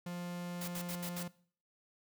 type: tone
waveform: 45% pulse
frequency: 175.6 Hz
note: F3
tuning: 10 cents sharp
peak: -39 dBFS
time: 0.06-1.28 s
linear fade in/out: 5 ms
type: noise bursts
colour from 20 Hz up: white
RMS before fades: -43 dBFS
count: 5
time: 0.61-1.231 s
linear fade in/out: 5 ms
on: 69 ms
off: 69 ms
effects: noise-tail reverb RT60 0.5 s tail -20 dB re dry